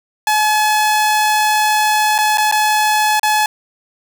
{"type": "tone with dropouts", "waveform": "sawtooth", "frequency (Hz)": 853, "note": "G#5", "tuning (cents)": 46, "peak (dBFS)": -8, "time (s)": [0.27, 3.46], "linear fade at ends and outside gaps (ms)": 2, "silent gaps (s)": [[2.181, 2.186], [2.374, 2.381], [2.514, 2.523], [3.196, 3.231]], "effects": []}